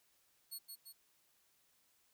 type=tone with echo; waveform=10% pulse; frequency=4350 Hz; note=C#8; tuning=33 cents flat; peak=-37 dBFS; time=0.51-0.59 s; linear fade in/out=20 ms; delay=170 ms; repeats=2; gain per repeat=-4 dB; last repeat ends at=0.93 s; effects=white hiss -74 dBFS RMS until 2.13 s